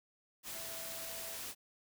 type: tone in noise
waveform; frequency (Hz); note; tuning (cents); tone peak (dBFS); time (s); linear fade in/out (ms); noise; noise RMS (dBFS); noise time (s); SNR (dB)
sine; 659.3; E5; 0; -51; 0.52-1.38; 50; white; -44; 0.43-1.55; -10
effects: none